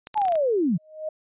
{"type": "clicks", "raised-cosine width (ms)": 0.2, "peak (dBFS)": -20, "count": 8, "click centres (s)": [0.071, 0.143, 0.177, 0.217, 0.253, 0.283, 0.322, 0.355]}
{"type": "linear sweep", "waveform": "sine", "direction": "down", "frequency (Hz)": [880, 146.83], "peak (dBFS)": -19, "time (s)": [0.15, 0.78], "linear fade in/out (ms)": 20}
{"type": "tone with exponential growth", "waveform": "sine", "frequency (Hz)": 622.3, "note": "D#5", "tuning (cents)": 0, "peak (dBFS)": -24, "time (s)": [0.75, 1.09], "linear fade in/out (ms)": 5, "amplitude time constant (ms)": 73}
{"effects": ["resampled to 8000 Hz"]}